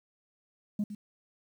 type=tone with echo; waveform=sine; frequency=207.7 Hz; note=G#3; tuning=in tune; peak=-25 dBFS; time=0.79-0.84 s; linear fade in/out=5 ms; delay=110 ms; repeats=1; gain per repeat=-12 dB; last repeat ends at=0.95 s; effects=tanh soft clip ceiling -25 dBFS + 10-bit